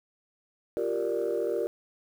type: chord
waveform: sine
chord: G minor seventh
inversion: third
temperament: equal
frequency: 349.2 / 392 / 466.2 / 587.3 Hz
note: F4 / G4 / Bb4 / D5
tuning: 0 / 0 / 0 / 0 cents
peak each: -32 / -31 / -29 / -32 dBFS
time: 0.77-1.67 s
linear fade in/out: 0 ms
effects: tanh soft clip ceiling -20 dBFS + 9-bit